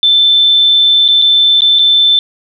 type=tone with dropouts; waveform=sine; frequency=3536 Hz; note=A7; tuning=8 cents sharp; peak=-5 dBFS; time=0.03-2.19 s; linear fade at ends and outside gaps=1 ms; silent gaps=1.08-1.086 / 1.217-1.221 / 1.607-1.619 / 1.788-1.792 s; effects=none